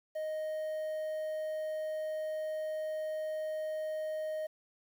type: tone with quantisation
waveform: triangle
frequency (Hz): 622.3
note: D#5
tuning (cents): 0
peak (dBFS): -32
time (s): 0.15-4.47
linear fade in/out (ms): 10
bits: 10
effects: none